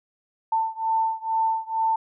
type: beating tone pair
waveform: sine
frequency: 892 / 894.2 Hz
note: A5 / A5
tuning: +23 / +28 cents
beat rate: 2.2 Hz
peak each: -24 / -25 dBFS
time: 0.52-1.96 s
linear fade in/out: 5 ms
effects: none